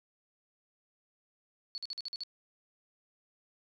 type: tone bursts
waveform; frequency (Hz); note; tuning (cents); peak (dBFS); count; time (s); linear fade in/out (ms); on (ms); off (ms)
sine; 4435; C#8; 0; -36; 7; 1.75-2.235; 0; 29; 47
effects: none